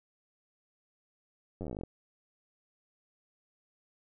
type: slowing click train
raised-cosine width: 2 ms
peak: -26 dBFS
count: 15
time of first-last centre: 1.61-1.836 s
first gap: 10 ms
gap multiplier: 1.07
effects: none